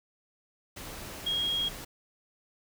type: tone in noise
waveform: sine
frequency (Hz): 3272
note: G#7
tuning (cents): -26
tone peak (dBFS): -27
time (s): 1.26-1.69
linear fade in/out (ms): 10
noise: pink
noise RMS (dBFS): -42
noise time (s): 0.76-1.85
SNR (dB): +12
effects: none